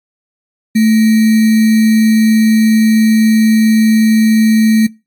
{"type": "tone with sample-and-hold", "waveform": "sine", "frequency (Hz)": 220, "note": "A3", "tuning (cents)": 0, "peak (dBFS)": -6, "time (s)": [0.75, 4.87], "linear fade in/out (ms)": 10, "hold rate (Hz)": 2100, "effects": ["noise-tail reverb RT60 0.3 s tail -25 dB re dry", "AAC 64 kbps"]}